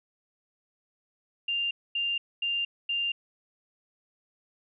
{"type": "tone bursts", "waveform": "sine", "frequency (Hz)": 2794, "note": "F7", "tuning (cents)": 0, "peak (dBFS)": -26, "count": 4, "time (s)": [1.48, 3.12], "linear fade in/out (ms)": 5, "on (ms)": 230, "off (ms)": 240, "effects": []}